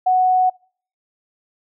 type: tone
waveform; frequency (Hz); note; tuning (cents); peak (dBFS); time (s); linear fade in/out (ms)
sine; 740; F#5; 0; -12; 0.06-0.5; 10
effects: noise-tail reverb RT60 0.5 s tail -26 dB re dry